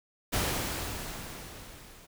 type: noise with level ramp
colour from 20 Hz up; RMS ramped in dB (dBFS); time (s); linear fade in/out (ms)
pink; -28 to -53; 0.32-2.07; 20
effects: none